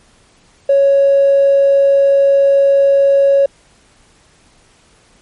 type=tone with tanh clipping; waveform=triangle; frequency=554.4 Hz; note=C#5; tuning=in tune; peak=-6 dBFS; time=0.69-3.46 s; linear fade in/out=5 ms; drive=1 dB; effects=pink hiss -50 dBFS RMS until 5.21 s + MP3 48 kbps